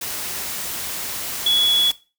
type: tone in noise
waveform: sine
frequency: 3380 Hz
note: G#7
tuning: 30 cents sharp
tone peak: -14 dBFS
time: 1.46-1.91 s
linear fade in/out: 5 ms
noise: white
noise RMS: -28 dBFS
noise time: 0.01-1.92 s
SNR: +11 dB
effects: noise-tail reverb RT60 0.3 s tail -17 dB re dry